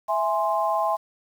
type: chord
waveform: sine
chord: E augmented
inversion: none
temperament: equal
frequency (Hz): 659.3 / 830.6 / 1046.5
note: E5 / G#5 / B#5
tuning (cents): 0 / 0 / 0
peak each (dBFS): -25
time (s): 0.08-0.97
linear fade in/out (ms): 20
effects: 8-bit